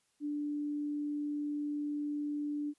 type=tone; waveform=sine; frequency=293.7 Hz; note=D4; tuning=in tune; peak=-33 dBFS; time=0.2-2.74 s; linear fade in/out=50 ms; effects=white hiss -75 dBFS RMS until 2.78 s + resampled to 24000 Hz